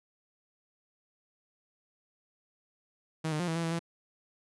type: tone with pitch steps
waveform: sawtooth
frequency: 158.9 / 152.5 / 176.7 / 162.8 / 167.5 / 164.3 / 168 Hz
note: D#3 / D#3 / F3 / E3 / E3 / E3 / E3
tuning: +37 / -34 / +21 / -21 / +28 / -5 / +33 cents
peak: -26 dBFS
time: 3.24-3.793 s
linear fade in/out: 10 ms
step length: 79 ms
effects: resampled to 24000 Hz